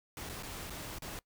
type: noise with dropouts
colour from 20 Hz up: pink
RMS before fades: -43 dBFS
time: 0.17-1.19 s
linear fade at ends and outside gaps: 1 ms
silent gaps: 0.291-0.296 / 0.426-0.432 / 0.698-0.704 / 0.985-1.021 s
effects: noise-tail reverb RT60 0.1 s tail -22 dB re dry